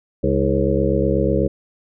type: harmonic tone with a mistuned harmonic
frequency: 68.1 Hz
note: C#2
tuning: 30 cents flat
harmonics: 1 / 2 / 3 / 5 / 6 / 7 / 8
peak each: -23 / -23 / -23 / -23 / -23 / -23 / -23 dBFS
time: 0.23-1.48 s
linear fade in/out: 10 ms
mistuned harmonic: 5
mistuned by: -120 cents
effects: none